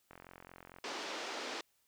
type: click train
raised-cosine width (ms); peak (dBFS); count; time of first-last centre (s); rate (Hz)
0.5; -36; 31; 0.11-0.786; 44.4
type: band-pass noise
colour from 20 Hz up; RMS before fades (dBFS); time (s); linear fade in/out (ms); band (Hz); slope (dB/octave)
pink; -42; 0.84-1.61; 2; 320 to 5900; 24
effects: white hiss -75 dBFS RMS until 1.87 s